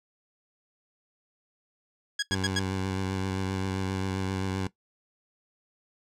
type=tone bursts; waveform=15% pulse; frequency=1657 Hz; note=G#6; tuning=4 cents flat; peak=-18 dBFS; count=4; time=2.19-2.594 s; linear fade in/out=5 ms; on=35 ms; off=88 ms
type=tone with vibrato; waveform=15% pulse; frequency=95.1 Hz; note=F#2; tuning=48 cents sharp; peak=-22 dBFS; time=2.31-4.67 s; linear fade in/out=0 ms; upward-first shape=sine; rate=7.6 Hz; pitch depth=24 cents each way
effects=noise-tail reverb RT60 0.1 s tail -17 dB re dry + low-pass 8000 Hz 12 dB/octave